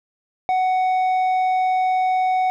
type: tone with low-pass filter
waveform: square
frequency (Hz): 744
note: F#5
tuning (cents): +9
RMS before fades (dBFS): -19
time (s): 0.49-2.5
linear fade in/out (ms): 0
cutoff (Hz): 1700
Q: 0.69
effects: none